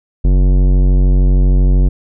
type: tone with tanh clipping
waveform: sine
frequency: 46.52 Hz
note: F#1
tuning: 10 cents sharp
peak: -9 dBFS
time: 0.24-1.89 s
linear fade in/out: 10 ms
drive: 16 dB
effects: none